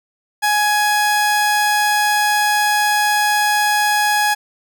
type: tone pair together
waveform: 45% pulse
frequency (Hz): 836 / 1672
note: G#5 / G#6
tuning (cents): +11 / +11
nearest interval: octave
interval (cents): 1200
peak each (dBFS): -16 / -18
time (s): 0.42-4.35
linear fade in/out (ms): 20
effects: none